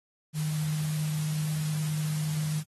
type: tone in noise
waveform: sine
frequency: 153.5 Hz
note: D#3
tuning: 23 cents flat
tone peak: -27 dBFS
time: 0.33-2.64 s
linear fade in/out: 50 ms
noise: white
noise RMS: -41 dBFS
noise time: 0.33-2.64 s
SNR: +11 dB
effects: AAC 32 kbps